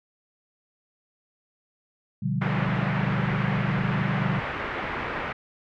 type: chord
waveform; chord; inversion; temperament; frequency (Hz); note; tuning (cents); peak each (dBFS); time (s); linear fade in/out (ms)
sine; G dominant seventh; first; just; 122.5 / 147 / 176.4 / 196; B2 / D3 / F3 / G3; -14 / +2 / +18 / 0; -29 / -28 / -31 / -29; 2.22-4.4; 10
type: low-pass noise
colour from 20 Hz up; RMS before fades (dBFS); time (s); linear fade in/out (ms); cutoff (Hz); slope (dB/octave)
white; -31; 2.41-5.33; 10; 2100; 24
effects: none